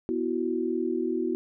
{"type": "chord", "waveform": "sine", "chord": "B suspended fourth", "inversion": "none", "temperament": "equal", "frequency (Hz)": [246.9, 329.6, 370], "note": ["B3", "E4", "F#4"], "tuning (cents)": [0, 0, 0], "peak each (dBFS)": [-31, -29, -29], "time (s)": [0.09, 1.35], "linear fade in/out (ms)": 0, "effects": []}